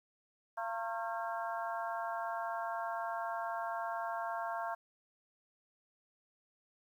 harmonic tone with a mistuned harmonic, 228.3 Hz, A#3, 36 cents flat, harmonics 3 / 4 / 5 / 6 / 7, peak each -39 / -41 / -43 / -45 / -46 dBFS, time 0.57-4.75 s, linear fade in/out 10 ms, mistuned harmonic 5, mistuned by -78 cents, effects 11-bit

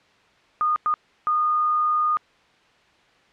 sine tone bursts at uneven times, 1226 Hz, D#6, 26 cents flat, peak -18 dBFS, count 3, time 0.61-0.76 / 0.86-0.94 / 1.27-2.17 s, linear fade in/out 0 ms, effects white hiss -57 dBFS RMS until 3.32 s + low-pass 3000 Hz 12 dB/octave

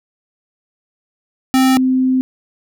square / sine tone pair in turn, 261.6 / 258.7 Hz, C4 / C4, 0 / -19 cents, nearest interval unison, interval 19 cents, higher first, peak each -10 / -11 dBFS, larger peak first, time 1.54-1.77 / 1.77-2.21 s, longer second, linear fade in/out 0 ms, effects none

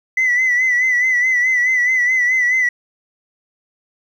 sine tone with vibrato, 2000 Hz, B6, 21 cents sharp, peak -11 dBFS, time 0.17-2.69 s, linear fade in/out 5 ms, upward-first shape sine, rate 4.7 Hz, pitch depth 56 cents each way, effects tanh soft clip ceiling -10 dBFS + 8-bit

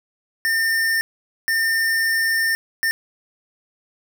square tone bursts at uneven times, 1808 Hz, A6, 47 cents sharp, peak -18 dBFS, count 3, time 0.45-1.01 / 1.48-2.55 / 2.83-2.91 s, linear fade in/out 0 ms, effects none

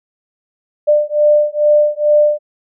sine beating tone pair, 595 / 597.3 Hz, D5 / D5, +22 / +29 cents, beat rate 2.3 Hz, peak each -12 dBFS, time 0.87-2.39 s, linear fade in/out 20 ms, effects none

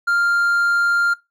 triangle tone, 1396.9 Hz, F6, in tune, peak -13 dBFS, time 0.07-1.14 s, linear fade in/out 10 ms, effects noise-tail reverb RT60 0.2 s tail -20 dB re dry

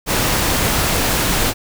pink noise, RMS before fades -17 dBFS, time 0.06-1.54 s, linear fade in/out 50 ms, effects none

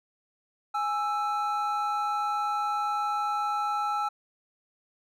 triangle tone pair together, 830.6 / 1323.8 Hz, G#5 / E6, 0 / +7 cents, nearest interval minor sixth, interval 807 cents, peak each -27 dBFS, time 0.74-4.09 s, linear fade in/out 10 ms, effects none

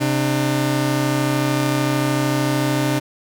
sawtooth tone pair together, 133.3 / 300 Hz, C3 / D4, +33 / +37 cents, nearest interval octave + major second, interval 1404 cents, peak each -16 dBFS, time 0-3 s, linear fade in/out 20 ms, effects none

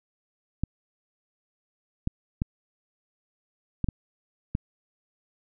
clicks, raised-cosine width 5 ms, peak -13 dBFS, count 6, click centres 0.636 / 2.074 / 2.419 / 3.843 / 3.887 / 4.551 s, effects none

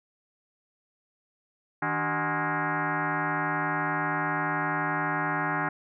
sine tone with frequency modulation, 293.4 Hz, D4, 2 cents flat, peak -25 dBFS, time 1.82-5.69 s, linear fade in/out 5 ms, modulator 226 Hz, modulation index 7, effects none

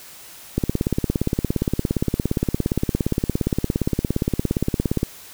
click train, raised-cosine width 3 ms, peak -6 dBFS, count 78, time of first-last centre 0.58-5.031 s, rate 17.3 Hz, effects white hiss -42 dBFS RMS until 5.33 s

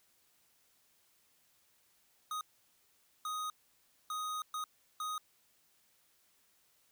square tone bursts at uneven times, 1248 Hz, D#6, 5 cents sharp, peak -37 dBFS, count 5, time 2.31-2.41 / 3.25-3.5 / 4.1-4.42 / 4.54-4.64 / 5-5.18 s, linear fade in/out 2 ms, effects white hiss -71 dBFS RMS until 6.91 s

